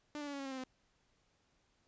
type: tone with pitch steps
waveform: sawtooth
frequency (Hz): 296.9 / 291 / 285.1 / 279.4 / 273.8 / 268.4 / 263 / 257.7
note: D4 / D4 / C#4 / C#4 / C#4 / C4 / C4 / C4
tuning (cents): +19 / -16 / +49 / +14 / -21 / +44 / +9 / -26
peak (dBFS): -37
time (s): 0.15-0.638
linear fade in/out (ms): 0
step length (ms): 61
effects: pink hiss -75 dBFS RMS until 1.87 s + resampled to 16000 Hz